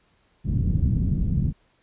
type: low-pass noise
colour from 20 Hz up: white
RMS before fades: -22 dBFS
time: 0.44-1.53 s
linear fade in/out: 50 ms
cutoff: 180 Hz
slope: 24 dB/octave
effects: pink hiss -64 dBFS RMS until 1.82 s + resampled to 8000 Hz